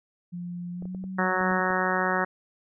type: tone with pitch glide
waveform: sine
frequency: 175.6 to 188.2 Hz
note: F3 to F#3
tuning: +10 to +30 cents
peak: -32 dBFS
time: 0.32-1.61 s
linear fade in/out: 20 ms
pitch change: +120 cents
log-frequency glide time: 0.72-1.01 s
type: clicks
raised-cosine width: 2 ms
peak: -29 dBFS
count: 7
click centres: 0.824 / 0.855 / 0.948 / 1.04 / 1.41 / 1.513 / 1.705 s
type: harmonic tone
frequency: 185 Hz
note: F#3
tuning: in tune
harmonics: 1 / 2 / 3 / 4 / 5 / 6 / 7 / 8 / 9 / 10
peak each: -32 / -32 / -32 / -32 / -32 / -32 / -32 / -32 / -32 / -32 dBFS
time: 1.18-2.25 s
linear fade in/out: 10 ms
effects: none